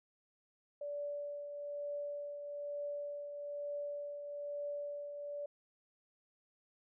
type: tone with tremolo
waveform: sine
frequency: 579 Hz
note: D5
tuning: 25 cents flat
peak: -37 dBFS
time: 0.81-5.46 s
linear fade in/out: 5 ms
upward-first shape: triangle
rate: 1.1 Hz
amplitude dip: 50%
effects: none